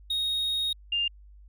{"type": "tone pair in turn", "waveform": ["triangle", "sine"], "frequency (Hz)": [3741, 2803], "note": ["A#7", "F7"], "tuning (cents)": [5, 6], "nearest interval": "perfect fourth", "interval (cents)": 499, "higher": "first", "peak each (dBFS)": [-24, -24], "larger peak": "neither", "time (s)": [[0.1, 0.73], [0.92, 1.08]], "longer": "first", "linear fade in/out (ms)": 5, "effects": ["added 50 Hz sine -48 dBFS peak until 1.48 s"]}